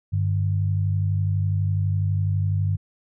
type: tone pair together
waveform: sine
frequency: 98 / 150.06 Hz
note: G2 / D3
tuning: 0 / +38 cents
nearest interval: perfect fifth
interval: 738 cents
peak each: -20 / -27 dBFS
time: 0.12-2.77 s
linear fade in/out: 20 ms
effects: none